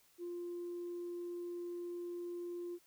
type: tone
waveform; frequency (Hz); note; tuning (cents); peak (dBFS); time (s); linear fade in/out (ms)
sine; 349.2; F4; 0; -39; 0.18-2.79; 50
effects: tanh soft clip ceiling -37 dBFS + white hiss -69 dBFS RMS until 2.86 s